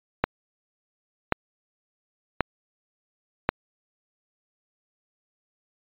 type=click train; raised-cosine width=0.5 ms; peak=-4 dBFS; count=4; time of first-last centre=0.24-3.49 s; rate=0.923 Hz; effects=resampled to 8000 Hz